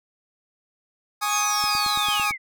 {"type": "chord", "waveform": "sawtooth", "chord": "Ab suspended fourth", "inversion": "none", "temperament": "equal", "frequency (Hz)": [830.6, 1108.7, 1244.5], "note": ["Ab5", "Db6", "Eb6"], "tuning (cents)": [0, 0, 0], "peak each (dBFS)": [-23, -27, -21], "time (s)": [1.21, 2.32], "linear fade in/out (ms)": 20}
{"type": "linear sweep", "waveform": "sine", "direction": "down", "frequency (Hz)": [6810, 1975.5], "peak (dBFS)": -25, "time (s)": [1.28, 2.38], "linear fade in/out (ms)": 50}
{"type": "click train", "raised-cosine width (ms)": 3, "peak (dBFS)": -26, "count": 7, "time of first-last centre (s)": [1.64, 2.309], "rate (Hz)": 8.97}
{"effects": []}